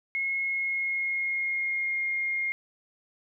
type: tone with pitch glide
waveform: sine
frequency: 2168 to 2132 Hz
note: C#7 to C7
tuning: -39 to +32 cents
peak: -26 dBFS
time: 0.15-2.52 s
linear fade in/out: 0 ms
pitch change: -29 cents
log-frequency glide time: 0.39-2.04 s
effects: none